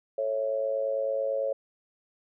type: tone with amplitude modulation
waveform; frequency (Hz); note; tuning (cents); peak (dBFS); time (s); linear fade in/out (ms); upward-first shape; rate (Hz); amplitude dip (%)
sine; 550; C#5; -14; -22; 0.18-1.53; 5; sine; 109; 80
effects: none